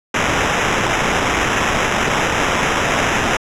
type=noise with sample-and-hold; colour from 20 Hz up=blue; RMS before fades=-17 dBFS; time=0.14-3.37 s; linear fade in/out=5 ms; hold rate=4410 Hz; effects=low-pass 7000 Hz 12 dB/octave